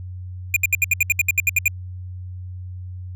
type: tone bursts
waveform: square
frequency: 2428 Hz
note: D#7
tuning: 43 cents flat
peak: -14 dBFS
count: 13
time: 0.54-1.68 s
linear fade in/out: 2 ms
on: 24 ms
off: 69 ms
effects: added 91 Hz sine -30 dBFS peak until 3.15 s